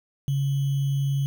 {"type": "tone with sample-and-hold", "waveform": "sine", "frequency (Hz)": 138.59, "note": "C#3", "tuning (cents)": 0, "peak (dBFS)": -21, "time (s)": [0.28, 1.26], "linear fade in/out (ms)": 0, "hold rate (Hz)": 3150, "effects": []}